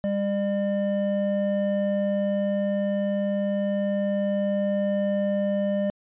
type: tone pair together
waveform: triangle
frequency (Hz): 200.1 / 600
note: G3 / D5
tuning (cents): +36 / +37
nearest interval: octave + perfect fifth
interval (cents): 1901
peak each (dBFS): -23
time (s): 0.04-5.9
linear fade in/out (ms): 0
effects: resampled to 8000 Hz